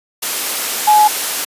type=tone in noise; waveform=sine; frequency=846 Hz; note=G#5; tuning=32 cents sharp; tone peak=-6 dBFS; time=0.87-1.08 s; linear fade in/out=10 ms; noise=white; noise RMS=-19 dBFS; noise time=0.22-1.45 s; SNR=+10 dB; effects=high-pass 300 Hz 12 dB/octave + resampled to 32000 Hz